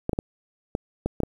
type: clicks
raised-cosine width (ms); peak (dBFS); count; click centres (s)
2; -11; 7; 0.094 / 0.132 / 0.189 / 0.751 / 1.06 / 1.203 / 1.234
effects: 8-bit